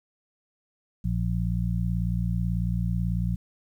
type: harmonic tone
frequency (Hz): 58.2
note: A#1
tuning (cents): -2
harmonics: 1 / 2 / 3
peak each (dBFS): -28 / -28 / -28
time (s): 1.04-3.36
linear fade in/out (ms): 10
effects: 10-bit